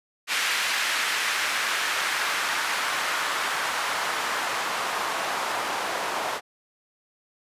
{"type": "noise with band-pass filter sweep", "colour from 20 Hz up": "white", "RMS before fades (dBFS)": -27, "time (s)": [0.27, 6.41], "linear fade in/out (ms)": 50, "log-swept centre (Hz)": [2000, 790], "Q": 1.2, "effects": ["resampled to 32000 Hz"]}